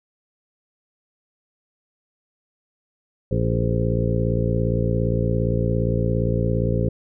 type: harmonic tone with a mistuned harmonic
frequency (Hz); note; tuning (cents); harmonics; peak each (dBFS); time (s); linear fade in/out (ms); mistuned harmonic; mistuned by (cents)
57.4; A#1; -26; 1 / 2 / 3 / 4 / 5 / 6 / 7 / 8 / 9; -26 / -22 / -25 / -31 / -32 / -34 / -29 / -34 / -28; 3.31-6.89; 5; 7; +45
effects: none